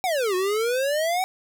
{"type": "exponential two-way sweep", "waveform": "square", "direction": "down then up", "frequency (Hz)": [780, 360, 764], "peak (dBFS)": -22, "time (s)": [0.04, 1.24], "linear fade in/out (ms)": 0, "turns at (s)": 0.35, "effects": []}